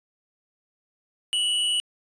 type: tone with amplitude modulation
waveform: square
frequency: 2942 Hz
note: F#7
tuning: 11 cents flat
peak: -20 dBFS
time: 1.33-1.8 s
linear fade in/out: 0 ms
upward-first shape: sine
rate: 199 Hz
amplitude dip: 45%
effects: resampled to 22050 Hz